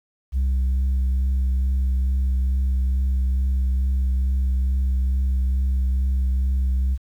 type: tone with vibrato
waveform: sine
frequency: 65.1 Hz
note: C2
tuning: 8 cents flat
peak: -15 dBFS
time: 0.32-6.98 s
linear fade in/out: 50 ms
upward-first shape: triangle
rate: 2.3 Hz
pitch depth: 22 cents each way
effects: tanh soft clip ceiling -17 dBFS + 9-bit